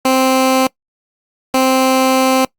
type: tone pair in turn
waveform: 15% pulse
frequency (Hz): 261.6 / 261.6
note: C4 / C4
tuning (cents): 0 / 0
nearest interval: unison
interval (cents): 0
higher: neither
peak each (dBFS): -4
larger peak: neither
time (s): 0.05-0.67 / 1.54-2.45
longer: second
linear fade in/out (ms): 2
effects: noise-tail reverb RT60 0.1 s tail -23 dB re dry + Opus 48 kbps